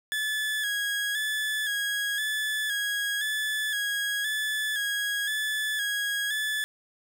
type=tone with vibrato; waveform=30% pulse; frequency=1690 Hz; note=G#6; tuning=30 cents sharp; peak=-24 dBFS; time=0.12-6.64 s; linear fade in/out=0 ms; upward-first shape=square; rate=0.97 Hz; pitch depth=41 cents each way; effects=none